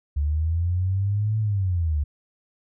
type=linear two-way sweep; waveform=sine; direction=up then down; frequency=70.8 to 110 to 70.8 Hz; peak=-20 dBFS; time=0.16-2.04 s; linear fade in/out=10 ms; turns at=1.39 s; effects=none